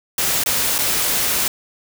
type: noise with dropouts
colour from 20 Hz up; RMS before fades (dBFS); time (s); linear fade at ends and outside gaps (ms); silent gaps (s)
white; -19; 0.18-1.48; 2; 0.437-0.46 / 0.782-0.787
effects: none